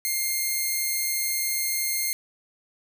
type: tone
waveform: 5% pulse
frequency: 2119 Hz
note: C7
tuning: 21 cents sharp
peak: -14 dBFS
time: 0.05-2.13 s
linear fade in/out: 0 ms
effects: none